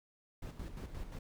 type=noise with tremolo; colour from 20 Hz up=brown; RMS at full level=-42 dBFS; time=0.42-1.19 s; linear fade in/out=5 ms; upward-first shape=square; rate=5.7 Hz; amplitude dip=55%; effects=none